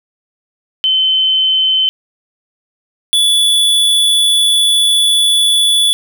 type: tone pair in turn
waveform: sine / square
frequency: 3066 / 3441 Hz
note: G7 / A7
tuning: -39 / -39 cents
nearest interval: major second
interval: 200 cents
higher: second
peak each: -9 dBFS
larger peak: neither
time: 0.84-1.89 / 3.13-5.93 s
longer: second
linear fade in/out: 0 ms
effects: none